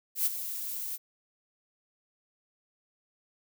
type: noise with ADSR envelope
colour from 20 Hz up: violet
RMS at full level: -25 dBFS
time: 0.15-0.98 s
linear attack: 110 ms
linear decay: 25 ms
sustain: -11 dB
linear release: 32 ms
effects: none